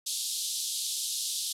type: band-pass noise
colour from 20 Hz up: pink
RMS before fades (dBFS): -33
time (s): 0.06-1.53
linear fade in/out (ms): 10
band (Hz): 3400 to 12000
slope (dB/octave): 48
effects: none